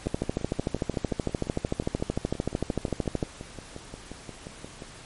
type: two click trains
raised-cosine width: 2 ms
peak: -24 / -12 dBFS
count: 28 / 43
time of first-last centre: 0.06-4.822 / 0.07-3.228 s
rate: 5.67 / 13.3 Hz
effects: pink hiss -46 dBFS RMS until 5.05 s + MP3 48 kbps